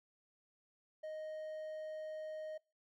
triangle tone, 622.3 Hz, D#5, in tune, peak -40 dBFS, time 1.03-2.58 s, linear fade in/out 10 ms, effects noise-tail reverb RT60 0.3 s tail -25 dB re dry

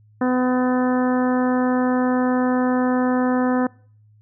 harmonic tone, 252.3 Hz, B3, 37 cents sharp, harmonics 1 / 2 / 3 / 4 / 5 / 6 / 7, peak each -18 / -24 / -28 / -30 / -32 / -34 / -35 dBFS, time 0.21-3.67 s, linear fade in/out 5 ms, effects noise-tail reverb RT60 0.5 s tail -24 dB re dry + added 106 Hz sine -50 dBFS peak until 4.21 s

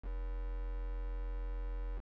sine tone with quantisation, 43.34 Hz, F1, 12 cents flat, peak -36 dBFS, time 0.02-2.02 s, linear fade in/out 50 ms, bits 8, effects low-pass 2000 Hz 12 dB/octave

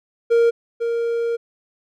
triangle tone pair in turn, 466.2 / 466.2 Hz, A#4 / A#4, 0 / 0 cents, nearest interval unison, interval 0 cents, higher neither, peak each -10 / -17 dBFS, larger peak first, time 0.3-0.51 / 0.8-1.37 s, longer second, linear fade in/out 20 ms, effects none

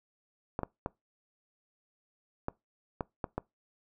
clicks, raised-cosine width 1 ms, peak -18 dBFS, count 7, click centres 0.591 / 0.633 / 0.861 / 2.484 / 3.008 / 3.242 / 3.38 s, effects noise-tail reverb RT60 0.2 s tail -23 dB re dry

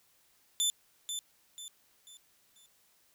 20% pulse tone with echo, 3526 Hz, A7, 3 cents sharp, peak -21 dBFS, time 0.6-0.7 s, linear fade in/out 0 ms, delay 490 ms, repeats 4, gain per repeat -8 dB, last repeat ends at 2.66 s, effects white hiss -68 dBFS RMS until 3.14 s

